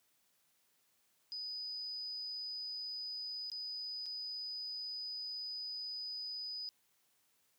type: tone with dropouts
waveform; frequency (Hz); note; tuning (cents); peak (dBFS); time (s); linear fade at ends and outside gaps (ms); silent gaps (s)
sine; 4979; D#8; 0; -40; 1.32-6.69; 0; 3.5-3.517 / 4.058-4.063
effects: white hiss -75 dBFS RMS until 7.58 s + high-pass 80 Hz 12 dB/octave